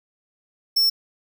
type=tone; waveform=square; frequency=5400 Hz; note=E8; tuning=41 cents sharp; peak=-16 dBFS; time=0.76-0.9 s; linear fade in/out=10 ms; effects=none